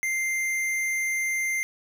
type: tone with tanh clipping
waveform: sine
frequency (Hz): 2093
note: C7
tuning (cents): 0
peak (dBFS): -26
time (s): 0.03-1.63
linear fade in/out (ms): 0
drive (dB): 16
effects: none